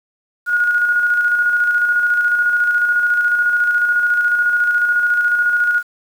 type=tone with tremolo; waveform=sine; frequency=1441 Hz; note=F#6; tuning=46 cents flat; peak=-11 dBFS; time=0.46-5.83 s; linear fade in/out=50 ms; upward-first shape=square; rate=14 Hz; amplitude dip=35%; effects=7-bit